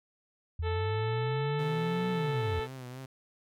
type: linear two-way sweep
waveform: sine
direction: up then down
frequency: 79.4 to 185 to 79.4 Hz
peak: -30 dBFS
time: 0.59-2.6 s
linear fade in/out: 5 ms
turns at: 2.1 s
type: harmonic tone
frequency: 439.2 Hz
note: A4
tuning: 3 cents flat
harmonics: 1 / 2 / 3 / 4 / 5 / 6 / 7 / 8 / 9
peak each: -33 / -39 / -43 / -45 / -47 / -49 / -50 / -51 / -52 dBFS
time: 0.62-2.68 s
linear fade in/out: 50 ms
type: tone with vibrato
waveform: sawtooth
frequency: 128.1 Hz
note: C3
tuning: 36 cents flat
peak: -37 dBFS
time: 1.59-3.06 s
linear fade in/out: 5 ms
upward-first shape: triangle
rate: 3.7 Hz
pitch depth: 72 cents each way
effects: none